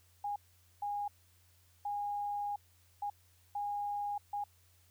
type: tone bursts at uneven times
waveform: sine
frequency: 819 Hz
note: G#5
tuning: 24 cents flat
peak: -34 dBFS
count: 6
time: 0.24-0.36 / 0.82-1.08 / 1.85-2.56 / 3.02-3.1 / 3.55-4.18 / 4.33-4.44 s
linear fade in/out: 5 ms
effects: added 88 Hz sine -66 dBFS peak until 4.9 s + white hiss -69 dBFS RMS until 4.9 s

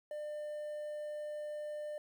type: tone with quantisation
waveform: triangle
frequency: 599 Hz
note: D5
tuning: 34 cents sharp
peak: -37 dBFS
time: 0.11-1.98 s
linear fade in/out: 2 ms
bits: 11
effects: none

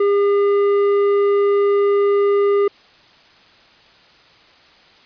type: tone with tanh clipping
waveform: sine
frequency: 403.9 Hz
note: G#4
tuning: 48 cents flat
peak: -14 dBFS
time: 0-2.68 s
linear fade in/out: 5 ms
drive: 9 dB
effects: white hiss -49 dBFS RMS until 5.05 s + resampled to 11025 Hz

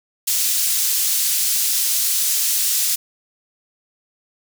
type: high-pass noise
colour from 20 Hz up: pink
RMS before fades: -19 dBFS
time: 0.27-2.96 s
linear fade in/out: 10 ms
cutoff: 5700 Hz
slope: 12 dB/octave
effects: none

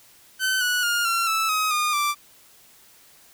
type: tone with pitch steps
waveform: sawtooth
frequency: 1527 / 1470.7 / 1416.5 / 1364.3 / 1314.1 / 1265.6 / 1219 / 1174.1 Hz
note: G6 / F#6 / F6 / F6 / E6 / D#6 / D#6 / D6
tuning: -46 / -11 / +24 / -41 / -6 / +29 / -36 / -1 cents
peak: -17 dBFS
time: 0.39-2.15 s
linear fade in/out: 50 ms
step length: 220 ms
effects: white hiss -53 dBFS RMS until 3.33 s

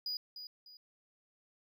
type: tone with echo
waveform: triangle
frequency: 4917 Hz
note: D#8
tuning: 21 cents flat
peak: -34 dBFS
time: 0.06-0.17 s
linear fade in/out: 2 ms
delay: 300 ms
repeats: 2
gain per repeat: -9 dB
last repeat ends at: 0.77 s
effects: none

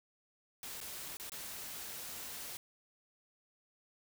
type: noise with dropouts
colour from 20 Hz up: white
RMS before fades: -45 dBFS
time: 0.63-2.57 s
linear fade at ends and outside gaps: 1 ms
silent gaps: 0.804-0.812 / 1.17-1.198 / 1.296-1.319 s
effects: none

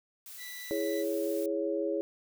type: noise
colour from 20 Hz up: blue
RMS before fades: -46 dBFS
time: 0.26-1.46 s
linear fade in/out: 2 ms
type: tone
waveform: 25% pulse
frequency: 1977 Hz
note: B6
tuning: 1 cent sharp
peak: -39 dBFS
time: 0.37-1.05 s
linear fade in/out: 50 ms
type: chord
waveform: sine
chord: C# minor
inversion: first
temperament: equal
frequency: 329.6 / 415.3 / 554.4 Hz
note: E4 / G#4 / C#5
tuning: 0 / 0 / 0 cents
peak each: -33 dBFS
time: 0.71-2.01 s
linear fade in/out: 0 ms
effects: none

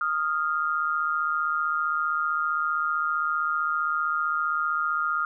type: tone pair together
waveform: sine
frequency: 1241.5 / 1396.9 Hz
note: D#6 / F6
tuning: -4 / 0 cents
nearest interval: major second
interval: 204 cents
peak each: -26 dBFS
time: 0.01-5.25 s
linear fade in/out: 2 ms
effects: none

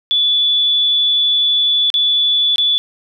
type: tone with dropouts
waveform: sine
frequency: 3452 Hz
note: A7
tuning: 34 cents flat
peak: -11 dBFS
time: 0.11-2.78 s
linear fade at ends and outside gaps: 0 ms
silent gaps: 1.902-1.941 / 2.559-2.582 s
effects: none

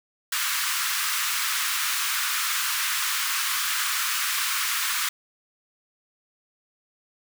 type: high-pass noise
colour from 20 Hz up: pink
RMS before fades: -26 dBFS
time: 0.32-5.09 s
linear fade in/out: 5 ms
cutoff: 1100 Hz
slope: 48 dB/octave
effects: none

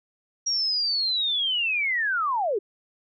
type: linear sweep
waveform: sine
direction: down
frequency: 5680 to 364.8 Hz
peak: -22 dBFS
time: 0.46-2.59 s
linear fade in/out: 10 ms
effects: none

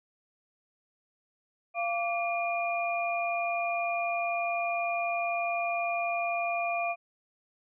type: tone cluster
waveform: sine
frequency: 690 / 1158 / 2421 Hz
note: F5 / D6 / D#7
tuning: -21 / -25 / -48 cents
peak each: -29 / -38 / -33 dBFS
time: 1.74-6.96 s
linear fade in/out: 50 ms
effects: none

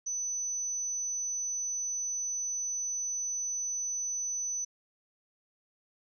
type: tone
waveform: sine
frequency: 6000 Hz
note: F#8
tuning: 23 cents sharp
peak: -31 dBFS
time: 0.06-4.65 s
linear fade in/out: 10 ms
effects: none

